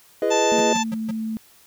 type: chord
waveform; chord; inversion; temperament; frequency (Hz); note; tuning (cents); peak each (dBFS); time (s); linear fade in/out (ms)
triangle; E major seventh; none; equal with one note detuned; 337.9 / 415.3 / 493.9 / 622.3; E4 / G#4 / B4 / D#5; +43 / 0 / 0 / 0; -25 / -21 / -22 / -21; 0.22-0.73; 2
type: harmonic tone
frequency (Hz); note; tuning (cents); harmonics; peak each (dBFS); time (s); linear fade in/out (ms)
880; A5; 0; 1 / 2 / 3 / 4 / 5 / 6 / 7 / 8; -22 / -33 / -29 / -30 / -38 / -37 / -31 / -31; 0.3-0.84; 20
type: tone with pitch glide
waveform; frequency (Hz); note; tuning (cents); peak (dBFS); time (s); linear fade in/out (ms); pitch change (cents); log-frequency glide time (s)
sine; 229.6 to 221; A#3 to A3; -26 to +8; -24; 0.52-1.37; 0; -66; 0.75-0.93
type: tone bursts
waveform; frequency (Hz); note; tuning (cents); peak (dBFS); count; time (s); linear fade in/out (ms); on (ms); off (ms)
square; 180.5; F#3; -43; -29; 4; 0.58-1.112; 5; 28; 140
effects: white hiss -53 dBFS RMS until 1.66 s